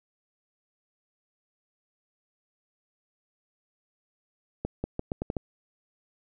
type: accelerating click train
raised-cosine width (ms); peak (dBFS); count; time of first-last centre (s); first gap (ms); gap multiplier
2; -16; 7; 4.65-5.368; 190; 0.81
effects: none